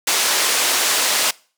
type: band-pass noise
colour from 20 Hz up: white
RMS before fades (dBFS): -18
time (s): 0.07-1.31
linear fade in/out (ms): 5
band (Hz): 390 to 8200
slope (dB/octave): 12
effects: noise-tail reverb RT60 0.4 s tail -23 dB re dry